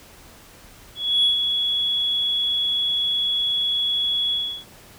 sine tone with ADSR envelope, 3368 Hz, G#7, 24 cents sharp, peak -13 dBFS, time 0.95-4.65 s, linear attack 290 ms, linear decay 120 ms, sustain -6 dB, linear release 330 ms, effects tanh soft clip ceiling -10 dBFS + pink hiss -47 dBFS RMS until 4.98 s

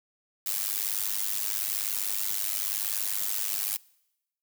blue noise with amplitude modulation, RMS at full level -26 dBFS, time 0.46-3.77 s, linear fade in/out 5 ms, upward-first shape sine, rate 101 Hz, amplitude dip 95%, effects noise-tail reverb RT60 0.9 s tail -24 dB re dry

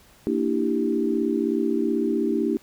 sine chord, E half-diminished seventh, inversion second, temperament equal with one note detuned, 230.5 / 293.7 / 329.6 / 392 Hz, Bb3 / D4 / E4 / G4, -19 / 0 / 0 / 0 cents, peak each -26 dBFS, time 0.27-2.57 s, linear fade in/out 0 ms, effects pink hiss -54 dBFS RMS until 2.62 s

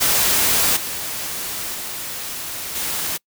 white noise with level steps, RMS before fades -17 / -27 / -29 / -24 dBFS, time 0-3.18 s, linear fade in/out 20 ms, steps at 0.76 / 1.74 / 2.75 s, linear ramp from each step 10 ms, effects noise-tail reverb RT60 0.1 s tail -26 dB re dry

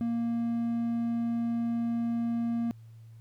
triangle tone, 233.1 Hz, A#3, in tune, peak -25 dBFS, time 0.01-2.71 s, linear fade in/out 0 ms, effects added 113 Hz sine -47 dBFS peak until 3.2 s + pink hiss -70 dBFS RMS until 3.2 s

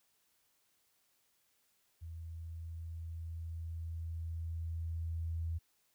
sine tone with level ramp, 82.41 Hz, E2, in tune, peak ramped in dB -43 to -34 dBFS, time 2.01-5.59 s, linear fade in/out 20 ms, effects white hiss -75 dBFS RMS until 5.94 s

